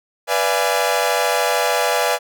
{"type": "chord", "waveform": "sawtooth", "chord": "B diminished seventh", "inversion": "none", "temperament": "equal with one note detuned", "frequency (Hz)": [493.9, 587.3, 680.5, 830.6], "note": ["B4", "D5", "F5", "Ab5"], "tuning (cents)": [0, 0, -45, 0], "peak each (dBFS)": -18, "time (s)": [0.27, 2.19], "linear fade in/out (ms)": 50, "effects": []}